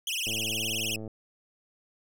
sawtooth tone with vibrato, 2916 Hz, F#7, 26 cents flat, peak -26 dBFS, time 0.07-0.96 s, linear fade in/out 2 ms, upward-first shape triangle, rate 19 Hz, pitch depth 280 cents each way
click train, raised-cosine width 2 ms, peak -27 dBFS, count 89, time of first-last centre 0.27-1.077 s, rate 109 Hz
effects none

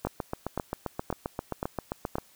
two click trains, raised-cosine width 1 ms, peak -16 / -15 dBFS, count 17 / 5, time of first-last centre 0.07-2.184 / 0.05-2.155 s, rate 7.57 / 1.9 Hz, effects white hiss -59 dBFS RMS until 2.35 s

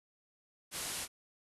white low-pass noise, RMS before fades -40 dBFS, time 0.71-1.08 s, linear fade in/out 50 ms, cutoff 12000 Hz, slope 96 dB/octave, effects none

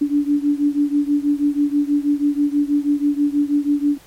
sine beating tone pair, 287.7 / 293.9 Hz, D4 / D4, -36 / +1 cents, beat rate 6.2 Hz, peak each -17 / -19 dBFS, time 0.01-3.98 s, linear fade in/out 10 ms, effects pink hiss -48 dBFS RMS until 4.06 s + MP3 64 kbps

